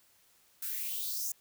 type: noise with high-pass filter sweep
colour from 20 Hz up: violet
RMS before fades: -36 dBFS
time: 0.62-1.32 s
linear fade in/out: 5 ms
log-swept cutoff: 1400 to 6900 Hz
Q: 4.3
effects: white hiss -66 dBFS RMS until 1.4 s